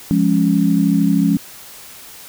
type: chord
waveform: sine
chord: Db major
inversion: first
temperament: equal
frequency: 174.61 / 207.7 / 277.2 Hz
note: F3 / Ab3 / Db4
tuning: 0 / 0 / 0 cents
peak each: -16 dBFS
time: 0.11-1.37 s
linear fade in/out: 0 ms
effects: white hiss -38 dBFS RMS until 2.28 s